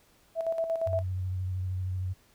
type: tone with tremolo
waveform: sine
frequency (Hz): 657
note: E5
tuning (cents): -6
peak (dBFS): -25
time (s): 0.35-1.03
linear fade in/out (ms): 50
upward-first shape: square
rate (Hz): 8.6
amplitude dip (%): 55
type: tone with vibrato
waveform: sine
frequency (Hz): 92.5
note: F#2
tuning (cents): 0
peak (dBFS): -29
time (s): 0.86-2.14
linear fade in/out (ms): 20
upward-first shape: sine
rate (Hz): 13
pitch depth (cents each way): 25
effects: pink hiss -63 dBFS RMS until 2.34 s